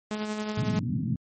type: tone with tremolo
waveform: sawtooth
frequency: 212.7 Hz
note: G#3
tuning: 42 cents sharp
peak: -24 dBFS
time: 0.11-0.79 s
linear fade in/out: 0 ms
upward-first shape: sine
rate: 11 Hz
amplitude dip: 40%
type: band-pass noise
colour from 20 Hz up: pink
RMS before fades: -28 dBFS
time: 0.57-1.16 s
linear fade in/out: 5 ms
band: 100 to 260 Hz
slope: 48 dB/octave
effects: MP3 32 kbps